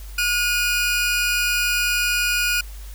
sawtooth tone pair together, 1438 / 2465 Hz, F#6 / D#7, -50 / -17 cents, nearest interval major sixth, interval 933 cents, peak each -18 dBFS, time 0.18-2.61 s, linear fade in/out 5 ms, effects added 50 Hz sine -33 dBFS peak until 2.94 s + white hiss -46 dBFS RMS until 2.94 s

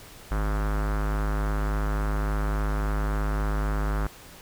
square tone with low-pass filter, 51.8 Hz, G#1, 4 cents flat, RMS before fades -26 dBFS, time 0.31-4.07 s, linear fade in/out 5 ms, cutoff 1400 Hz, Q 2.9, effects pink hiss -47 dBFS RMS until 4.41 s

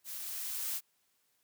blue noise with level ramp, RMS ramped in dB -43 to -35 dBFS, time 0.04-0.81 s, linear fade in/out 50 ms, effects white hiss -75 dBFS RMS until 1.43 s + high-pass 60 Hz 12 dB/octave

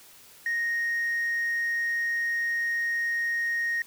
sine tone, 1864.7 Hz, A#6, in tune, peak -23 dBFS, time 0.46-3.82 s, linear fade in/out 2 ms, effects tanh soft clip ceiling -23 dBFS + white hiss -52 dBFS RMS until 3.86 s

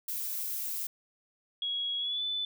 violet noise, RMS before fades -35 dBFS, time 0.08-0.87 s, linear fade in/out 5 ms
sine tone with pitch glide, 3322 to 3501 Hz, G#7 to A7, 0 to -9 cents, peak -30 dBFS, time 1.62-2.45 s, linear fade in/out 2 ms, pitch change +91 cents, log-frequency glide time 1.98-2.23 s
effects none

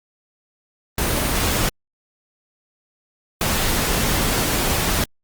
pink noise bursts at uneven times, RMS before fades -20 dBFS, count 2, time 0.98-1.69 / 3.41-5.04 s, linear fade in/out 2 ms, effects Opus 24 kbps

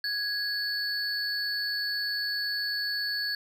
triangle tone pair together, 1661.2 / 4449 Hz, G#6 / C#8, 0 / +5 cents, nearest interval octave + perfect fourth, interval 1705 cents, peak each -30 / -29 dBFS, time 0.04-3.35 s, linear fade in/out 2 ms, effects none

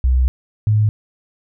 sine tone pair in turn, 63.5 / 106.79 Hz, B1 / G#2, +49 / +49 cents, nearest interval major sixth, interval 900 cents, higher second, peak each -11 dBFS, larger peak neither, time 0.04-0.28 / 0.67-0.89 s, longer first, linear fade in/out 0 ms, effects none

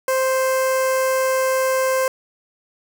sawtooth tone with notch filter, 523.3 Hz, C5, in tune, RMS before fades -19 dBFS, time 0.08-2.08 s, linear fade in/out 2 ms, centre 3600 Hz, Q 1.1, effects none

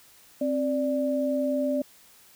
sine tone pair together, 264.2 / 587.3 Hz, C4 / D5, +17 / 0 cents, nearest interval octave + major second, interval 1383 cents, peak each -26 dBFS, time 0.41-1.82 s, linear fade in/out 5 ms, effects white hiss -55 dBFS RMS until 2.35 s

